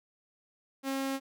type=tone; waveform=sawtooth; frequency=270.2 Hz; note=C#4; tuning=44 cents flat; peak=-27 dBFS; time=0.83-1.2 s; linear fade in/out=50 ms; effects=none